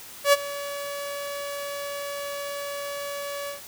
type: tone with ADSR envelope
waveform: sawtooth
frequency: 569 Hz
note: C#5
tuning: 45 cents sharp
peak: -9 dBFS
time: 0.24-3.61 s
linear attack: 88 ms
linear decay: 29 ms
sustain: -18 dB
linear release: 120 ms
effects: white hiss -43 dBFS RMS until 3.67 s